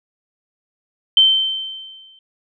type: tone with exponential decay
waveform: sine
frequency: 3103 Hz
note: G7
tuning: 18 cents flat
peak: -6 dBFS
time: 1.17-2.19 s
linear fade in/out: 2 ms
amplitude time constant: 220 ms
effects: none